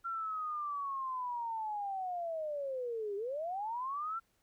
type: linear two-way sweep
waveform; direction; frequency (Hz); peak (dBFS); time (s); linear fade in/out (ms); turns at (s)
sine; down then up; 1372 to 392 to 1372; -35; 0.04-4.2; 20; 3.16
effects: pink hiss -75 dBFS RMS until 4.42 s